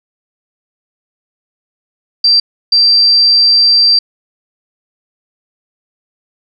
sine tone bursts at uneven times, 4699 Hz, D8, in tune, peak -5 dBFS, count 2, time 2.24-2.4 / 2.72-3.99 s, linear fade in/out 5 ms, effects none

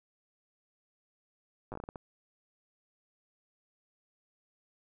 slowing click train, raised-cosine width 1 ms, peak -27 dBFS, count 9, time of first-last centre 1.72-1.958 s, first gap 8 ms, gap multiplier 1.36, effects none

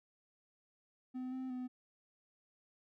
triangle tone with pitch steps, 254.8 / 259.5 / 252.1 Hz, C4 / C4 / B3, -46 / -14 / +36 cents, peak -37 dBFS, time 1.14-1.68 s, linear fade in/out 20 ms, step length 180 ms, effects none

